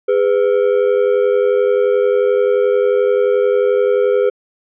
triangle ring-modulated tone, 455 Hz, A#4, 42 cents flat, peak -6 dBFS, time 0.08-4.3 s, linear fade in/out 10 ms, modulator 45.7 Hz, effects resampled to 8000 Hz

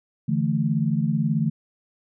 sine chord, D suspended second, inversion none, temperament just, 146.83 / 165.19 / 220.2 Hz, D3 / E3 / A3, 0 / +4 / +2 cents, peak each -24 dBFS, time 0.28-1.5 s, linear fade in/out 10 ms, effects none

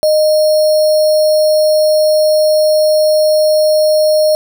sine tone with sample-and-hold, 616 Hz, D#5, 17 cents flat, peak -7 dBFS, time 0.03-4.35 s, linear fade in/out 0 ms, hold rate 4900 Hz, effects none

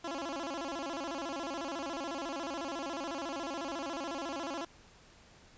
15% pulse tone with vibrato, 304.9 Hz, D#4, 35 cents flat, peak -30 dBFS, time 0.04-4.65 s, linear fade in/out 5 ms, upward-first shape square, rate 14 Hz, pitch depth 180 cents each way, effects pink hiss -59 dBFS RMS until 5.57 s + resampled to 16000 Hz

